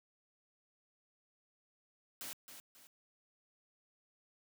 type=noise with echo; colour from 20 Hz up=white; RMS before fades=-45 dBFS; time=2.21-2.33 s; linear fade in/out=0 ms; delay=270 ms; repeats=2; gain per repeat=-8 dB; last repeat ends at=2.87 s; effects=high-pass 150 Hz 12 dB/octave